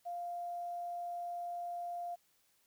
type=tone with quantisation; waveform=sine; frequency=698.5 Hz; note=F5; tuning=in tune; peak=-38 dBFS; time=0.05-2.16 s; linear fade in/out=20 ms; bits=11; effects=white hiss -73 dBFS RMS until 2.66 s